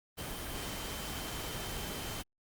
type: tone in noise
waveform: sine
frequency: 3102 Hz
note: G7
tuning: 19 cents flat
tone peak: -49 dBFS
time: 0.17-2.23 s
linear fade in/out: 20 ms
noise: pink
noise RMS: -40 dBFS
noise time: 0.17-2.23 s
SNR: -12 dB
effects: Opus 32 kbps